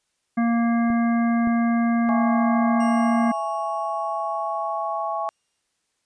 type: harmonic tone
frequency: 233.1 Hz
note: A#3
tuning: in tune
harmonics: 1 / 3 / 5 / 7 / 9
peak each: -18 / -28 / -32 / -35 / -37 dBFS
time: 0.37-3.32 s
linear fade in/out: 10 ms
type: clicks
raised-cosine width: 3 ms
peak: -22 dBFS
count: 2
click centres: 0.902 / 1.473 s
type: chord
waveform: sine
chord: C# minor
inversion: first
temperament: just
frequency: 665.2 / 831.5 / 1108.7 Hz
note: E5 / G#5 / C#6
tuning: +16 / +2 / 0 cents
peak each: -28 dBFS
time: 2.09-5.29 s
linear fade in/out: 0 ms
type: tone with exponential decay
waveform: 5% pulse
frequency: 2812 Hz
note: F7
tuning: 11 cents sharp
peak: -28 dBFS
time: 2.8-5.61 s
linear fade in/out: 5 ms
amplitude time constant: 610 ms
effects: white hiss -73 dBFS RMS until 6.05 s + resampled to 22050 Hz